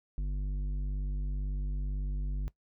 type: tone with tanh clipping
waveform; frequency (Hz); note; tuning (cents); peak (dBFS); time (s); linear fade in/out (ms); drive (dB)
triangle; 49; G1; 0; -32; 0.18-2.48; 0; 14
effects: noise-tail reverb RT60 0.1 s tail -19 dB re dry